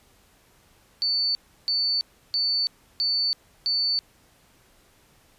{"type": "tone bursts", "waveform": "sine", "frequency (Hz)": 4500, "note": "C#8", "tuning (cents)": 25, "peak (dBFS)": -21, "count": 5, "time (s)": [1.02, 3.99], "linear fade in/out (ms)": 0, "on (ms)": 330, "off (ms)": 330, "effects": ["pink hiss -59 dBFS RMS until 5.38 s", "resampled to 32000 Hz"]}